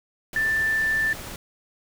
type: tone in noise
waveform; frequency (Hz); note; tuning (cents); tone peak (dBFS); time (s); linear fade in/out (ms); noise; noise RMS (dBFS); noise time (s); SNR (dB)
sine; 1770; A6; +10; -20; 0.36-1.13; 2; pink; -37; 0.33-1.36; +14
effects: none